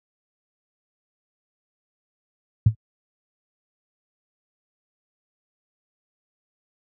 sine tone with exponential decay, 109.8 Hz, A2, 3 cents flat, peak -7 dBFS, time 2.66-2.75 s, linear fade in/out 5 ms, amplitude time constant 19 ms, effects high-pass 60 Hz 12 dB/octave

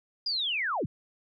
sine linear sweep, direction down, 4978 to 73.42 Hz, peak -27 dBFS, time 0.26-0.86 s, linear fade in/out 5 ms, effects none

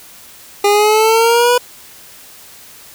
25% pulse exponential sweep, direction up, 404.5 to 493.9 Hz, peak -5 dBFS, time 0.64-1.58 s, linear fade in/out 5 ms, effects white hiss -39 dBFS RMS until 2.94 s

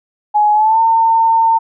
sine tone with pitch glide, 840 to 905.5 Hz, G#5 to A5, +19 to +49 cents, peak -8 dBFS, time 0.34-1.59 s, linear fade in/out 20 ms, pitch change +130 cents, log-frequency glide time 0.53-0.81 s, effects none

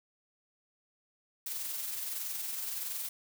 blue noise with amplitude modulation, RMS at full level -36 dBFS, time 1.46-3.09 s, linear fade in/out 5 ms, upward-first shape sine, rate 21.5 Hz, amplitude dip 35%, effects none

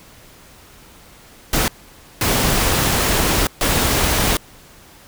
pink noise bursts at uneven times, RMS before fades -17 dBFS, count 3, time 1.53-1.68 / 2.21-3.47 / 3.61-4.37 s, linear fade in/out 2 ms, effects pink hiss -45 dBFS RMS until 5.07 s

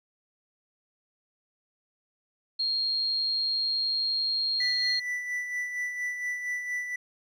sine tone, 4237 Hz, C8, 21 cents sharp, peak -25 dBFS, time 2.59-5 s, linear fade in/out 10 ms
triangle tone with tremolo, 1975 Hz, B6, in tune, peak -26 dBFS, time 4.6-6.96 s, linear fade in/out 5 ms, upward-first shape sine, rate 4.3 Hz, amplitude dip 50%
effects none

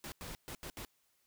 pink noise bursts at uneven times, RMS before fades -45 dBFS, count 5, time 0.04-0.12 / 0.21-0.35 / 0.48-0.55 / 0.63-0.7 / 0.77-0.85 s, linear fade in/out 0 ms, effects white hiss -75 dBFS RMS until 1.26 s

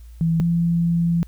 sine tone pair in turn, 164.81 / 169.44 Hz, E3 / E3, 0 / +48 cents, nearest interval unison, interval 48 cents, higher second, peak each -16 dBFS, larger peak neither, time 0.21-0.4 / 0.4-1.23 s, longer second, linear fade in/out 0 ms, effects added 58 Hz sine -38 dBFS peak until 1.27 s + white hiss -59 dBFS RMS until 1.27 s

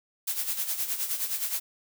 blue noise with tremolo, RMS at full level -28 dBFS, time 0.27-1.6 s, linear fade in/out 10 ms, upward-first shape sine, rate 9.6 Hz, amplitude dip 65%, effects none

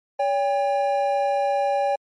triangle tone pair together, 567 / 801 Hz, C#5 / G5, +39 / +37 cents, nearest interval tritone, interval 598 cents, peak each -20 dBFS, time 0.19-1.96 s, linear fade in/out 10 ms, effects MP3 48 kbps

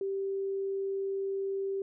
sine tone, 390.6 Hz, G4, 6 cents flat, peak -30 dBFS, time 0.01-1.82 s, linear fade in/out 2 ms, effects none

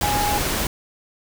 sine tone in noise, 828 Hz, G#5, 5 cents flat, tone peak -21 dBFS, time 0.03-0.38 s, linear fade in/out 2 ms, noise pink, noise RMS -23 dBFS, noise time 0.01-0.67 s, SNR -1 dB, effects none

